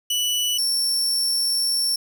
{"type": "tone pair in turn", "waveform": "sawtooth", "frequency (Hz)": [2960, 5441], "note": ["F#7", "F8"], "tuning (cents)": [0, -46], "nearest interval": "major seventh", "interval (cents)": 1054, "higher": "second", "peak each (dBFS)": -17, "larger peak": "neither", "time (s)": [[0.1, 0.58], [0.58, 1.96]], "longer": "second", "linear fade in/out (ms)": 5, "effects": []}